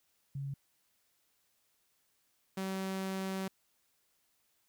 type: tone pair in turn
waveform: sine / sawtooth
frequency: 138.59 / 191 Hz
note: C#3 / G3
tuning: 0 / -45 cents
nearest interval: tritone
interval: 555 cents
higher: second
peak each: -36 / -31 dBFS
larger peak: second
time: 0.35-0.54 / 2.57-3.48 s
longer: second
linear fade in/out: 5 ms
effects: white hiss -75 dBFS RMS until 4.68 s